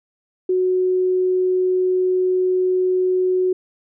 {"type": "tone", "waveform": "sine", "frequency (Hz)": 368.6, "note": "F#4", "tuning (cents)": -7, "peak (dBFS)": -15, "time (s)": [0.49, 3.53], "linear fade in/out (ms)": 5, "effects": []}